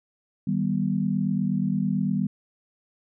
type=chord; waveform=sine; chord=Eb augmented; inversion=none; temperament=just; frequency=155.56 / 194.45 / 243.1 Hz; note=Eb3 / G3 / B3; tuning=0 / -14 / -27 cents; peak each=-28 / -24 / -28 dBFS; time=0.47-2.27 s; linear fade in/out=5 ms; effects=none